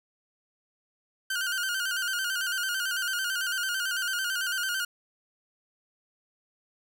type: tone with vibrato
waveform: sawtooth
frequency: 1487 Hz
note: F#6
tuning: 8 cents sharp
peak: -24 dBFS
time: 1.3-4.85 s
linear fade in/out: 5 ms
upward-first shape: square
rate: 9 Hz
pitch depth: 68 cents each way
effects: none